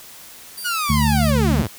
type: tone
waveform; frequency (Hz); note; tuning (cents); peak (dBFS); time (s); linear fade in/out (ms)
10% pulse; 4703; D8; +2; -23; 0.57-1.31; 10
type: linear sweep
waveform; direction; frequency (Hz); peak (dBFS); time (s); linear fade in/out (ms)
sawtooth; down; 1480 to 73; -17; 0.64-1.68; 20
type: harmonic tone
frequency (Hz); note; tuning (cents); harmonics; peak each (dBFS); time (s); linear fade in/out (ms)
73.42; D2; 0; 1 / 2 / 3; -20 / -19 / -19; 0.89-1.63; 10
effects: white hiss -41 dBFS RMS until 1.78 s